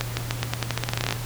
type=accelerating click train; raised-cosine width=0.2 ms; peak=-6 dBFS; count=18; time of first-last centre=0.01-1.125 s; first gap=160 ms; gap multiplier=0.87; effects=added 118 Hz sine -30 dBFS peak until 1.25 s + pink hiss -36 dBFS RMS until 1.25 s